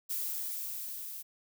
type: noise with level ramp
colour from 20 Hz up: violet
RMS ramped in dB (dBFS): -34 to -43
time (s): 0.09-1.23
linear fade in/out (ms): 20
effects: none

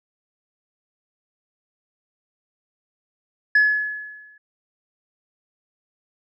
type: tone with exponential decay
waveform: sine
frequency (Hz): 1703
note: G#6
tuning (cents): +43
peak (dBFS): -9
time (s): 3.55-4.38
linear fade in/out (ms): 5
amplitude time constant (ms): 180
effects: tanh soft clip ceiling -10 dBFS

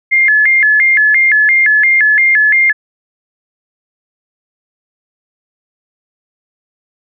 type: tone with vibrato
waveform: sine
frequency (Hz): 1904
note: A#6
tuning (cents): +36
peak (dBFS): -6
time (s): 0.11-2.73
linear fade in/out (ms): 20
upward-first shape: square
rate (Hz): 2.9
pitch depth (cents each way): 180
effects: none

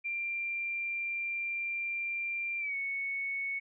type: tone with pitch glide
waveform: sine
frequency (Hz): 2374 to 2215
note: D7 to C#7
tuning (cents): +18 to -2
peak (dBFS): -32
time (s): 0.04-3.6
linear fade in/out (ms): 20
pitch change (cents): -120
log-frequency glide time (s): 2.59-2.75
effects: none

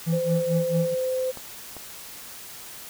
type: tone with tremolo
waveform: triangle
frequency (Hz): 164.81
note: E3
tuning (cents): 0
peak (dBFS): -18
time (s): 0.06-0.95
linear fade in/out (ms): 20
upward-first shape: sine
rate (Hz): 4.5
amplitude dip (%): 95
type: tone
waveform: sine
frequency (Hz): 515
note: C5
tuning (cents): -28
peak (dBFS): -23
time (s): 0.12-1.32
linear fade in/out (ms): 20
type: clicks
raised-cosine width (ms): 1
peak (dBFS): -25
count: 2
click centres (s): 1.373 / 1.767
effects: white hiss -41 dBFS RMS until 2.89 s

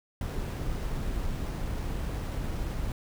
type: noise with sample-and-hold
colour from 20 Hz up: brown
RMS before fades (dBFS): -32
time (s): 0.21-2.92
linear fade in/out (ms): 2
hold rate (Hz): 11025
effects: none

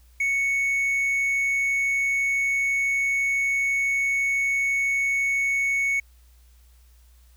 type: tone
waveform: triangle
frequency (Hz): 2217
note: C#7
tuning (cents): 0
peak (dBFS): -19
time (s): 0.2-6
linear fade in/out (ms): 5
effects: added 60 Hz sine -51 dBFS peak until 7.36 s + white hiss -63 dBFS RMS until 7.36 s

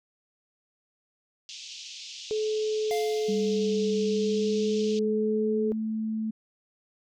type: band-pass noise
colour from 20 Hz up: pink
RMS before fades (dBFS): -42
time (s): 1.49-4.99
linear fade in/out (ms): 0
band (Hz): 2700 to 6600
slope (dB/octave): 48
type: tone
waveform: sine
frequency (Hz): 430.8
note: A4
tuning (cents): -37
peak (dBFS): -25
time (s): 2.31-5.72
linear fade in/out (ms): 0
type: tone with exponential decay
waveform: square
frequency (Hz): 698.5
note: F5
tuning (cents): 0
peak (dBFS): -29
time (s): 2.91-3.97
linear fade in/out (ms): 0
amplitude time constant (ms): 230
type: tone with pitch glide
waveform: sine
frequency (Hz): 200 to 219.4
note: G3 to A3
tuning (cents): +35 to -5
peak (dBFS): -27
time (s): 3.28-6.31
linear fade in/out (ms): 10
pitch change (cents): +160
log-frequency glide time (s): 3.96-5.67
effects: none

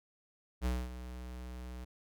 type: tone with ADSR envelope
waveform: square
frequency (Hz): 62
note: B1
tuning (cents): +7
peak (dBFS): -30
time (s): 0.61-1.85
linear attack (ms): 46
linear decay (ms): 230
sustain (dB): -13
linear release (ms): 12
effects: none

